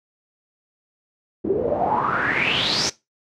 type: noise with low-pass filter sweep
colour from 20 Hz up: pink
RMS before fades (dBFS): -21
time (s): 1.44-2.9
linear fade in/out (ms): 10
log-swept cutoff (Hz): 340 to 6000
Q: 7.8
effects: noise-tail reverb RT60 0.2 s tail -18 dB re dry + high-pass 150 Hz 12 dB/octave